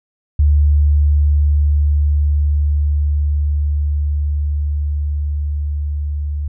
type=tone with level ramp; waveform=sine; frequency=73.42 Hz; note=D2; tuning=in tune; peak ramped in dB=-8 to -18 dBFS; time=0.39-6.48 s; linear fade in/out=5 ms; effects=none